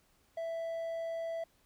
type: tone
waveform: triangle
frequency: 661 Hz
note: E5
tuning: 5 cents sharp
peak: -33 dBFS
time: 0.37-1.44 s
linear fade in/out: 5 ms
effects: pink hiss -70 dBFS RMS until 1.65 s